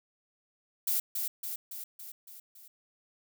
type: noise with echo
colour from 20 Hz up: violet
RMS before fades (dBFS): -29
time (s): 0.87-1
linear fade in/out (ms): 5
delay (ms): 280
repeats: 6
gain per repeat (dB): -4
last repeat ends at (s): 2.68
effects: none